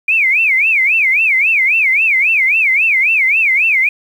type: tone with vibrato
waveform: sine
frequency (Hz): 2349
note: D7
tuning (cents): 0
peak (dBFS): -9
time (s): 0.08-3.89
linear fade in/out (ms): 5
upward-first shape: sine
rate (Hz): 3.7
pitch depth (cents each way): 240
effects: 7-bit